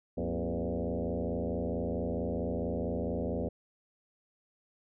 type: tone with frequency modulation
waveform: sine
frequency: 155.56 Hz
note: D#3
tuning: in tune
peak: -30 dBFS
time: 0.17-3.49 s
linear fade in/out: 10 ms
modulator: 84.5 Hz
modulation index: 5.4
effects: none